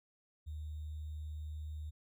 sine tone with sample-and-hold, 76.6 Hz, D#2, 27 cents flat, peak -40 dBFS, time 0.46-1.91 s, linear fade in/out 20 ms, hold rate 3675 Hz, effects none

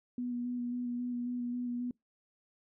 sine tone with vibrato, 244 Hz, B3, 21 cents flat, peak -33 dBFS, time 0.18-1.91 s, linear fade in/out 2 ms, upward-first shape square, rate 3.7 Hz, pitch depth 14 cents each way, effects noise-tail reverb RT60 0.2 s tail -26 dB re dry

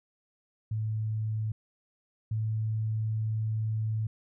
sine tone pair in turn, 109 / 109.59 Hz, A2 / A2, -16 / -6 cents, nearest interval unison, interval 10 cents, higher second, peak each -28 / -27 dBFS, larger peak second, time 0.71-1.52 / 2.31-4.07 s, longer second, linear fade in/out 5 ms, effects none

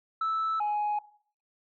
sine tone pair in turn, 1314 / 835.7 Hz, E6 / G#5, -6 / +11 cents, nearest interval minor sixth, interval 783 cents, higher first, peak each -24 dBFS, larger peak neither, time 0.21-0.6 / 0.6-0.99 s, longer neither, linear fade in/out 5 ms, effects noise-tail reverb RT60 0.5 s tail -19 dB re dry + tanh soft clip ceiling -24 dBFS

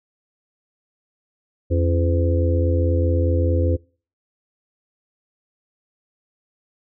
harmonic tone with a mistuned harmonic, 84.8 Hz, E2, 50 cents sharp, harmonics 1 / 3 / 4 / 5 / 6, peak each -17 / -27 / -27 / -30 / -25 dBFS, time 1.7-3.77 s, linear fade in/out 20 ms, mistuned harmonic 3, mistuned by +110 cents, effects noise-tail reverb RT60 0.4 s tail -24 dB re dry

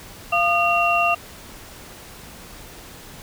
sine tone cluster, 693 / 1219 / 2745 Hz, F5 / D#6 / F7, -14 / -36 / -31 cents, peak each -20 / -21 / -20 dBFS, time 0.32-1.15 s, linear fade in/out 10 ms, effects pink hiss -41 dBFS RMS until 3.22 s

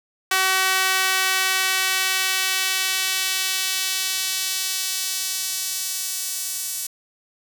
sawtooth tone with high-pass filter sweep, 378.4 Hz, F#4, 39 cents sharp, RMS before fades -23 dBFS, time 0.31-6.87 s, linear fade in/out 5 ms, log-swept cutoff 1300 to 7500 Hz, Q 0.9, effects 7-bit

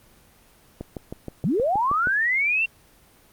click train, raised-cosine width 2 ms, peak -18 dBFS, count 9, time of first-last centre 0.81-2.072 s, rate 6.34 Hz
sine linear sweep, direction up, 125.6 to 2757 Hz, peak -19 dBFS, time 1.44-2.66 s, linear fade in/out 10 ms
effects pink hiss -55 dBFS RMS until 3.32 s + Opus 24 kbps

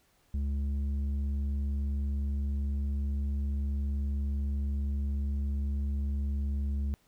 square tone with low-pass filter, 70.2 Hz, C#2, 22 cents sharp, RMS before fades -31 dBFS, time 0.34-6.94 s, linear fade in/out 0 ms, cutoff 150 Hz, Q 2.9, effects pink hiss -68 dBFS RMS until 7.07 s

